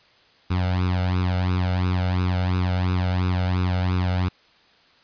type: tone with flanger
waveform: sawtooth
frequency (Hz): 91.1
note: F#2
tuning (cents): -26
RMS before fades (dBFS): -22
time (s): 0.5-4.29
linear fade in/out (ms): 10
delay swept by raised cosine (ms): 0.78 to 1.42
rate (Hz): 2.9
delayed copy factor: +0.8
effects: white hiss -56 dBFS RMS until 5.03 s + resampled to 11025 Hz